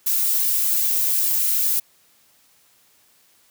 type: noise with flanger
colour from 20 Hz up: violet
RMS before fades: -20 dBFS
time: 0.06-1.8 s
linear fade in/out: 10 ms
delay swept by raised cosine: 1.7 to 3 ms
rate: 2.5 Hz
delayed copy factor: +0.65
effects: white hiss -58 dBFS RMS until 3.5 s + high-pass 60 Hz 12 dB/octave